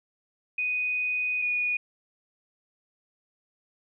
sine tone pair in turn, 2489 / 2460 Hz, D#7 / D#7, 0 / -20 cents, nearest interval unison, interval 20 cents, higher first, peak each -25 / -24 dBFS, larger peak second, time 0.58-1.42 / 1.42-1.77 s, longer first, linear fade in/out 5 ms, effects none

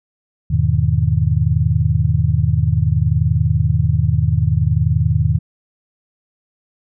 sine chord, E major seventh, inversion none, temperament just, 82.41 / 103.01 / 123.61 / 154.51 Hz, E2 / G#2 / B2 / D#3, 0 / -14 / +2 / -12 cents, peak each -18 dBFS, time 0.5-5.39 s, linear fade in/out 10 ms, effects none

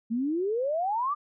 sine exponential sweep, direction up, 219.7 to 1218 Hz, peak -25 dBFS, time 0.1-1.15 s, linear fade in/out 20 ms, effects none

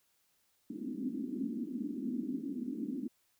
white band-pass noise, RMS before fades -38 dBFS, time 0.7-3.08 s, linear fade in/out 10 ms, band 220 to 290 Hz, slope 48 dB/octave, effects white hiss -74 dBFS RMS until 3.39 s

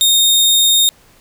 sawtooth tone, 3688 Hz, A#7, 19 cents flat, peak -6 dBFS, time 0.01-0.89 s, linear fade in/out 0 ms, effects pink hiss -49 dBFS RMS until 1.2 s

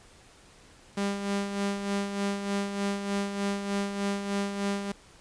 sawtooth tone with tremolo, 200 Hz, G3, 35 cents sharp, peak -22 dBFS, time 0.97-4.92 s, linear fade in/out 5 ms, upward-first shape sine, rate 3.3 Hz, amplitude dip 55%, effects pink hiss -55 dBFS RMS until 5.2 s + resampled to 22050 Hz

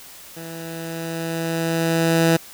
15% pulse tone with level ramp, 164.81 Hz, E3, in tune, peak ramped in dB -27 to -7 dBFS, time 0.36-2.37 s, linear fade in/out 10 ms, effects white hiss -42 dBFS RMS until 2.53 s

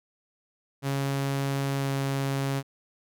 sawtooth tone with pitch glide, 138 to 137.13 Hz, C#3 to C#3, -7 to -18 cents, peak -22 dBFS, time 0.82-2.63 s, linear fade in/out 50 ms, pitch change -11 cents, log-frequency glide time 1.77-1.89 s, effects none

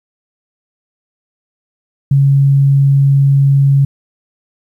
sine tone, 138.6 Hz, C#3, in tune, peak -6 dBFS, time 2.11-3.85 s, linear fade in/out 5 ms, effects 8-bit

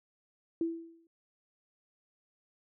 sine tone with exponential decay, 331.5 Hz, E4, 10 cents sharp, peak -26 dBFS, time 0.61-1.07 s, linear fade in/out 2 ms, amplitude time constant 99 ms, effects none

